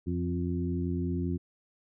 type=harmonic tone with a mistuned harmonic; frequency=87.8 Hz; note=F2; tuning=10 cents sharp; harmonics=1 / 2 / 3 / 4; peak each=-32 / -33 / -34 / -37 dBFS; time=0.06-1.38 s; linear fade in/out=20 ms; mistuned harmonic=2; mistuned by=-24 cents; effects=none